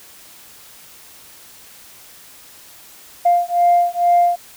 sine beating tone pair, 698.5 / 700.7 Hz, F5 / F5, 0 / +6 cents, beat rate 2.2 Hz, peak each -14 dBFS, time 3.25-4.36 s, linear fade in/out 10 ms, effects tanh soft clip ceiling -6 dBFS + white hiss -43 dBFS RMS until 4.56 s

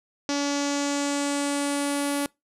sawtooth tone with low-pass filter sweep, 284.8 Hz, C#4, 47 cents sharp, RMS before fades -26 dBFS, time 0.29-2.26 s, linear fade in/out 0 ms, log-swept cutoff 5800 to 11000 Hz, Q 3.4, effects noise-tail reverb RT60 0.2 s tail -24 dB re dry

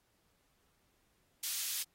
pink high-pass noise, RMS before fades -38 dBFS, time 1.43-1.83 s, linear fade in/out 5 ms, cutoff 4000 Hz, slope 12 dB/octave, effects pink hiss -75 dBFS RMS until 1.94 s + AAC 48 kbps

